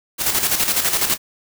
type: noise with tremolo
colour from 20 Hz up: white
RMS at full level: -17 dBFS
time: 0.18-1.18 s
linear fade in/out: 50 ms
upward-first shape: square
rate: 12 Hz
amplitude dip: 55%
effects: none